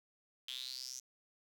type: tone with high-pass filter sweep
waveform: sawtooth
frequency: 128.6 Hz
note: C3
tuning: 30 cents flat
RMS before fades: -45 dBFS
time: 0.48-1 s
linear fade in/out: 5 ms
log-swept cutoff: 3200 to 6200 Hz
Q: 8.4
effects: 11-bit